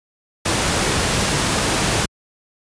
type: noise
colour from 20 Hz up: pink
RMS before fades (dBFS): -18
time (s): 0.45-2.06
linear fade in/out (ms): 10
effects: high-pass 60 Hz 12 dB/octave + resampled to 22050 Hz